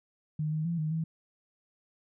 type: tone with pitch steps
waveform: sine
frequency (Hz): 153.4 / 155.8 / 169.4 / 155 / 161.4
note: D#3 / D#3 / E3 / D#3 / E3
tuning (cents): -24 / +3 / +48 / -6 / -36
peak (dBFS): -28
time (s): 0.39-1.04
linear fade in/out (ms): 5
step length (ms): 130
effects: none